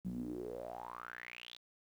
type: tone with band-pass filter sweep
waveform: sawtooth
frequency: 60 Hz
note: B1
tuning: 49 cents flat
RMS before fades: -45 dBFS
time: 0.04-1.58 s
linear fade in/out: 20 ms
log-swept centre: 180 to 3900 Hz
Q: 7.9
effects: 11-bit